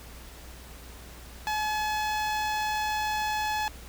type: tone with notch filter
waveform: sawtooth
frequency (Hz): 853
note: G#5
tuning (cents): +46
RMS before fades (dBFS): -29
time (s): 1.47-3.68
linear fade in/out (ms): 0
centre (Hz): 10000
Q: 0.99
effects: added 60 Hz sine -46 dBFS peak until 3.88 s + pink hiss -48 dBFS RMS until 3.88 s